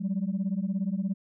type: beating tone pair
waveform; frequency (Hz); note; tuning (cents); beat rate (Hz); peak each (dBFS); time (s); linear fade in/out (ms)
sine; 185 / 202; F#3 / G#3; 0 / -48; 17; -28; 0-1.14; 20
effects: tanh soft clip ceiling -22 dBFS